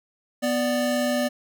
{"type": "tone pair together", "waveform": "square", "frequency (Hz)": [246.9, 588.9], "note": ["B3", "D5"], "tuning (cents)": [0, 5], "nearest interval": "octave + minor third", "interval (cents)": 1505, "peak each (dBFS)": -25, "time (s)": [0.42, 1.29], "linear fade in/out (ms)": 20, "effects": []}